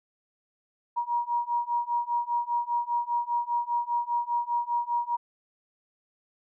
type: beating tone pair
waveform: sine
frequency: 950 / 955 Hz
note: A#5 / A#5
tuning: +33 / +42 cents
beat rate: 5 Hz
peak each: -29 / -28 dBFS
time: 0.96-5.17 s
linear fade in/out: 20 ms
effects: none